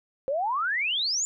sine exponential sweep, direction up, 517 to 7240 Hz, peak -24 dBFS, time 0.28-1.25 s, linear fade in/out 0 ms, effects none

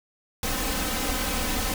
pink noise with comb filter, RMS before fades -27 dBFS, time 0.43-1.74 s, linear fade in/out 2 ms, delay 3.9 ms, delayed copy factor +0.9, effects none

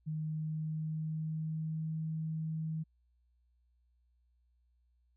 sine tone with pitch glide, 155.56 to 158.65 Hz, D#3 to D#3, 0 to +34 cents, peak -34 dBFS, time 0.06-2.84 s, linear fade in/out 20 ms, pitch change +34 cents, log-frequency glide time 0.23-1.98 s, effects added 60 Hz sine -69 dBFS peak until 5.16 s

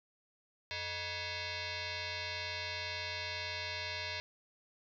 sine tone with frequency modulation, 967 Hz, B5, 37 cents flat, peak -37 dBFS, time 0.71-4.2 s, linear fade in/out 0 ms, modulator 528 Hz, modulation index 7.4, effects none

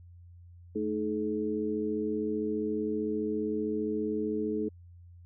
sine tone cluster, 217.8 / 313 / 426.7 Hz, A3 / D#4 / G#4, -17 / +10 / +47 cents, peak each -34 / -33 / -32 dBFS, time 0.75-4.69 s, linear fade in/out 10 ms, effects added 87 Hz sine -49 dBFS peak until 5.25 s

